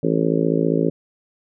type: harmonic tone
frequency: 55 Hz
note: A1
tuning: in tune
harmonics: 3 / 4 / 5 / 6 / 7 / 8 / 9 / 10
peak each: -22 / -28 / -22 / -25 / -24 / -23 / -29 / -29 dBFS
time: 0.03-0.9 s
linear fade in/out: 5 ms
effects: none